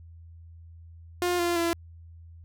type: tone with pitch steps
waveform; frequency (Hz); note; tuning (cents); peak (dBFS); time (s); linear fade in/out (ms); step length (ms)
sawtooth; 354.5 / 346.2 / 338.1; F4 / F4 / E4; +26 / -15 / +44; -20; 1.22-1.73; 0; 170
effects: added 83 Hz sine -45 dBFS peak until 2.44 s